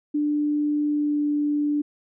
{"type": "tone with pitch glide", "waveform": "sine", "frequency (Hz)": [296, 294], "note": ["D4", "D4"], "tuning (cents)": [14, 2], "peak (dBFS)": -20, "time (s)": [0.14, 1.82], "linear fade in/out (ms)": 10, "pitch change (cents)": -12, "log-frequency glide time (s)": [0.87, 1.25], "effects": []}